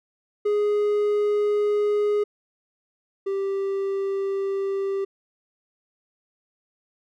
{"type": "tone pair in turn", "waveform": "triangle", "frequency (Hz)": [415.3, 392], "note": ["G#4", "G4"], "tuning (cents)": [0, 0], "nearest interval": "minor second", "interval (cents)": 100, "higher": "first", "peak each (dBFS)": [-17, -21], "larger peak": "first", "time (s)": [[0.45, 2.24], [3.26, 5.05]], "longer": "neither", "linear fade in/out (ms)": 10, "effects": []}